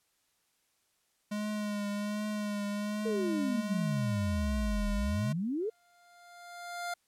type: tone with vibrato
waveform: square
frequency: 207.7 Hz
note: G#3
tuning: in tune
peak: -33 dBFS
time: 1.31-5.33 s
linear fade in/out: 10 ms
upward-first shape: triangle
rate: 1.3 Hz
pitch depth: 36 cents each way
type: exponential two-way sweep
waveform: sine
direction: down then up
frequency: 466.2 to 40.37 to 466.2 Hz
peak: -30 dBFS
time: 3.05-5.7 s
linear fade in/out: 10 ms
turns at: 4.89 s
type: tone with exponential growth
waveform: 25% pulse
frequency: 700 Hz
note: F5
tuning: 4 cents sharp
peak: -29 dBFS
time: 5.6-6.94 s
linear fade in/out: 5 ms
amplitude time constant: 290 ms
effects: white hiss -74 dBFS RMS until 7.07 s + low-pass 12000 Hz 12 dB/octave